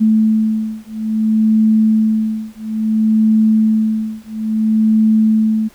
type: beating tone pair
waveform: sine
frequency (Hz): 218.3 / 218.89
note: A3 / A3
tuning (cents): -13 / -9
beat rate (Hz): 0.59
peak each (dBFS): -14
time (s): 0-5.69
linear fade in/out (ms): 20
effects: pink hiss -48 dBFS RMS until 5.74 s